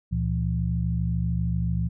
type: tone cluster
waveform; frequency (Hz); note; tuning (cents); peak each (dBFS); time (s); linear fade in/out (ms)
sine; 70.4 / 117.8 / 170.7; C#2 / A#2 / F3; +27 / +19 / -39; -27; 0.11-1.89; 20
effects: none